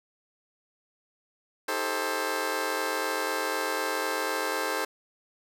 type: chord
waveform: 15% pulse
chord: A half-diminished seventh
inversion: second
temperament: just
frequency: 316.8 / 396 / 440 / 528 Hz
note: Eb4 / G4 / A4 / C5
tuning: +31 / +18 / 0 / +16 cents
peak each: -30 / -29 / -26 / -26 dBFS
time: 1.68-4.85 s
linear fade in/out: 5 ms
effects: none